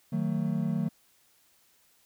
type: chord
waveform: triangle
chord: D# diminished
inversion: none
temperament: equal with one note detuned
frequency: 155.56 / 185 / 224.1 Hz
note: D#3 / F#3 / A3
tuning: 0 / 0 / +32 cents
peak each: -29 dBFS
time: 0.12-0.89 s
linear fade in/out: 10 ms
effects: white hiss -65 dBFS RMS until 2.05 s